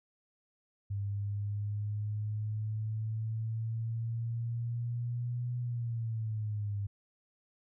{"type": "exponential two-way sweep", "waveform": "sine", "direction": "up then down", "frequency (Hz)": [100, 122.6, 100], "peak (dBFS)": -32, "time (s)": [0.9, 6.87], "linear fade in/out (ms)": 10, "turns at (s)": 5.58, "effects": []}